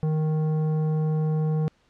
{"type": "tone with tanh clipping", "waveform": "sine", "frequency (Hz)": 155.56, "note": "D#3", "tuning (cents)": 0, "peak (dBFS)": -23, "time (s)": [0.03, 1.68], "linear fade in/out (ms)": 0, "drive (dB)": 11, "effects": ["pink hiss -64 dBFS RMS until 1.89 s", "low-pass 5000 Hz 12 dB/octave"]}